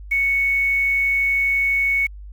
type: tone with quantisation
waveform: sine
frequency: 2217 Hz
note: C#7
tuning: in tune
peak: -16 dBFS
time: 0.11-2.07 s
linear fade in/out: 10 ms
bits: 7
effects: added 50 Hz sine -34 dBFS peak until 2.32 s